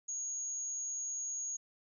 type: tone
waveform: sine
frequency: 6645 Hz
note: G#8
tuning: in tune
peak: -36 dBFS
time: 0.08-1.57 s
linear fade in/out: 10 ms
effects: none